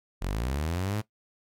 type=linear sweep; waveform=sawtooth; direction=up; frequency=41.2 to 110 Hz; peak=-24 dBFS; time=0.21-1.02 s; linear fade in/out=20 ms; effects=noise-tail reverb RT60 0.1 s tail -18 dB re dry + AAC 64 kbps